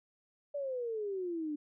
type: exponential sweep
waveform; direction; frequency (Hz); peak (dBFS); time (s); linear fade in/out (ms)
sine; down; 585 to 291; -34; 0.54-1.56; 10
effects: none